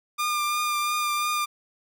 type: tone with vibrato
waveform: sawtooth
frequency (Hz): 1202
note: D6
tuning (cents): +40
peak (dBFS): -20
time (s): 0.18-1.46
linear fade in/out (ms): 20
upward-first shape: triangle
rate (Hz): 2.9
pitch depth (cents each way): 22
effects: none